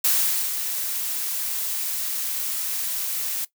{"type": "noise with ADSR envelope", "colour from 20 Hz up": "blue", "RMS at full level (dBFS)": -19, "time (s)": [0.04, 3.45], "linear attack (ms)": 8, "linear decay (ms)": 450, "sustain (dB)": -8, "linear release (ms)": 8, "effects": ["noise-tail reverb RT60 0.1 s tail -17 dB re dry"]}